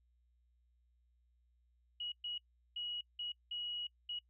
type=tone bursts at uneven times; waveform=sine; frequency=2908 Hz; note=F#7; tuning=31 cents flat; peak=-39 dBFS; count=6; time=2-2.12 / 2.24-2.38 / 2.76-3.01 / 3.19-3.32 / 3.51-3.87 / 4.09-4.19 s; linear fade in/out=5 ms; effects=noise-tail reverb RT60 0.1 s tail -25 dB re dry + added 60 Hz sine -70 dBFS peak until 4.29 s